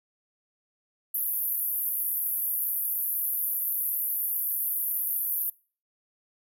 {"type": "band-pass noise", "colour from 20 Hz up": "white", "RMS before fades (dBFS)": -29, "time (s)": [1.14, 5.5], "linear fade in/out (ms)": 5, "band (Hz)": [11000, 15000], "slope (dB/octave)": 96, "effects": ["noise-tail reverb RT60 0.4 s tail -24 dB re dry"]}